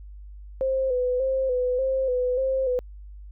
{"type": "tone with vibrato", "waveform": "sine", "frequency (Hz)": 514, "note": "C5", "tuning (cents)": -31, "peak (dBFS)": -21, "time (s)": [0.61, 2.79], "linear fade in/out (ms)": 0, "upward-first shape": "square", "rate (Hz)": 1.7, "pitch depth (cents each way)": 48, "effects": ["added 50 Hz sine -39 dBFS peak until 3.31 s"]}